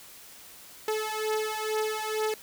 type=beating tone pair; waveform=sawtooth; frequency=431.5 / 433.7 Hz; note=A4 / A4; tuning=-34 / -25 cents; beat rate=2.2 Hz; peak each=-27 dBFS; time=0.88-2.34 s; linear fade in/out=2 ms; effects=white hiss -49 dBFS RMS until 2.42 s

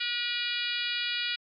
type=harmonic tone; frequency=482 Hz; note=B4; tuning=42 cents flat; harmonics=3 / 4 / 5 / 6 / 7 / 8 / 9 / 10; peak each=-37 / -39 / -35 / -35 / -37 / -36 / -40 / -41 dBFS; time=0-1.36 s; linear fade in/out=10 ms; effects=AAC 48 kbps

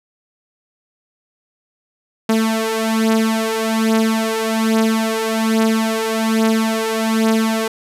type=beating tone pair; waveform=sawtooth; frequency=221.5 / 222.7 Hz; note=A3 / A3; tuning=+12 / +21 cents; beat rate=1.2 Hz; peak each=-15 / -13 dBFS; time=2.29-7.68 s; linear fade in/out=5 ms; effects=resampled to 32000 Hz

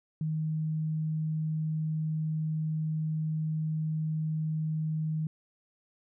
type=tone; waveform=sine; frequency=156.6 Hz; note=D#3; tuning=11 cents sharp; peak=-28 dBFS; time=0.21-5.27 s; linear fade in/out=2 ms; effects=none

